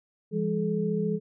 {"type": "tone cluster", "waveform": "sine", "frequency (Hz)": [168, 202.6, 429], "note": ["E3", "G#3", "A4"], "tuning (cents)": [33, -43, -44], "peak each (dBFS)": -29, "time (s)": [0.31, 1.2], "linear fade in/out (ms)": 50, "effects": []}